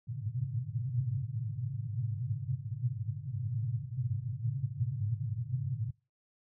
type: band-pass noise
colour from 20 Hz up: white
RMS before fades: -35 dBFS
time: 0.07-5.91 s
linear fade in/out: 10 ms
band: 100 to 140 Hz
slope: 96 dB/octave
effects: noise-tail reverb RT60 0.3 s tail -23 dB re dry